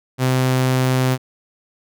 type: tone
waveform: sawtooth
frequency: 129.1 Hz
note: C3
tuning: 23 cents flat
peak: -11 dBFS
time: 0.18-1.18 s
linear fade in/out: 50 ms
effects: none